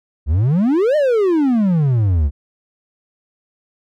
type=exponential two-way sweep; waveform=triangle; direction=up then down; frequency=66.5 to 624 to 66.5 Hz; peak=-10 dBFS; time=0.26-2.31 s; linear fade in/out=50 ms; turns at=0.96 s; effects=none